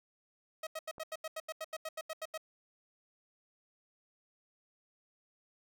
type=tone bursts; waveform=sawtooth; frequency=635 Hz; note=D#5; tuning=35 cents sharp; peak=-34 dBFS; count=15; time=0.63-2.377 s; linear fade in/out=5 ms; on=39 ms; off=83 ms
type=click; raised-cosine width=1 ms; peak=-35 dBFS; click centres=0.982 s
effects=none